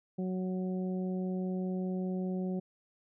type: harmonic tone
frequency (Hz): 185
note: F#3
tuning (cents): 0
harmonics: 1 / 2 / 3 / 4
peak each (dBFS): -32 / -39 / -45 / -50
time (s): 0.18-2.6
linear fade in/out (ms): 10
effects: none